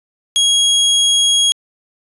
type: tone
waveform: sawtooth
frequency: 3300 Hz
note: G#7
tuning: 12 cents flat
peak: -7 dBFS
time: 0.36-1.52 s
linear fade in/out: 0 ms
effects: resampled to 24000 Hz